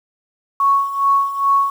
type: tone with tremolo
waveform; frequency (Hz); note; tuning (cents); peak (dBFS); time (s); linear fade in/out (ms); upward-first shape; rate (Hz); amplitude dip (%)
sine; 1108.7; C#6; 0; -10; 0.6-1.7; 2; sine; 2.4; 75
effects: 7-bit